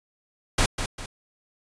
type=noise with echo; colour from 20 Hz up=pink; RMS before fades=-20 dBFS; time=0.58-0.66 s; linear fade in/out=5 ms; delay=200 ms; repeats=2; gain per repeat=-8 dB; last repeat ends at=1.06 s; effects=resampled to 22050 Hz